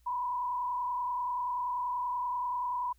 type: tone with frequency modulation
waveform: sine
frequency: 985 Hz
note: B5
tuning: 5 cents flat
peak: -30 dBFS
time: 0.06-2.93 s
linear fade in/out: 10 ms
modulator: 30.4 Hz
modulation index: 0.91
effects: added 60 Hz sine -62 dBFS peak until 2.98 s + white hiss -73 dBFS RMS until 2.98 s